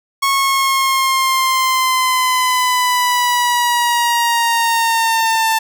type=linear sweep; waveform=sawtooth; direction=down; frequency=1100 to 888 Hz; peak=-9 dBFS; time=0.22-5.59 s; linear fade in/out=10 ms; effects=none